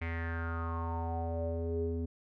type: tone with low-pass filter sweep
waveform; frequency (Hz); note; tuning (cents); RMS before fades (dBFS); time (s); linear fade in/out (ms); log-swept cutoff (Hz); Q
square; 83.2; E2; +17; -35; 0.01-2.06; 10; 2200 to 330; 6.6
effects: none